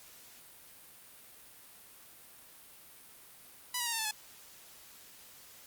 5% pulse tone with pitch steps, 987.8 / 959.7 / 932.4 / 905.8 / 880 / 855 Hz, B5 / B5 / A#5 / A#5 / A5 / A5, 0 / -50 / 0 / -50 / 0 / -50 cents, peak -20 dBFS, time 3.74-4.112 s, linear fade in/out 5 ms, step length 62 ms, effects white hiss -55 dBFS RMS until 5.66 s + Opus 48 kbps

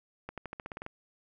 accelerating click train, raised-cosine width 0.5 ms, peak -24 dBFS, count 10, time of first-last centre 0.29-0.864 s, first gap 87 ms, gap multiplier 0.92, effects none

